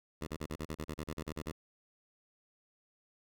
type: tone bursts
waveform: 10% pulse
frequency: 77.78 Hz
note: D#2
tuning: in tune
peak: -29 dBFS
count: 14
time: 0.21-1.518 s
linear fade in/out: 10 ms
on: 60 ms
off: 36 ms
effects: none